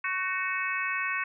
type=harmonic tone with a mistuned harmonic; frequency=370 Hz; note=F#4; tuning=in tune; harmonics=3 / 4 / 5 / 6 / 7; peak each=-34 / -34 / -34 / -34 / -34 dBFS; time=0.04-1.24 s; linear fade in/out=5 ms; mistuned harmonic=4; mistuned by=+37 cents; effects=none